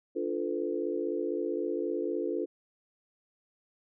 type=chord; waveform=sine; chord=B half-diminished seventh; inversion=first; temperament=equal with one note detuned; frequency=293.7 / 349.2 / 440 / 504 Hz; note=D4 / F4 / A4 / B4; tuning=0 / 0 / 0 / +35 cents; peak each=-36 / -33 / -34 / -37 dBFS; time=0.15-2.46 s; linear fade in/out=20 ms; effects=none